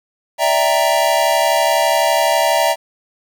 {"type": "chord", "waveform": "square", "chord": "E half-diminished seventh", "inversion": "third", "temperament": "equal", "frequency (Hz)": [587.3, 659.3, 784, 932.3], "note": ["D5", "E5", "G5", "Bb5"], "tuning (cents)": [0, 0, 0, 0], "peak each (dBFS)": [-20, -17, -21, -19], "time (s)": [0.38, 2.76], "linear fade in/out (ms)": 50, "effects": ["8-bit"]}